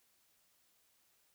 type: silence
effects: white hiss -73 dBFS RMS until 1.34 s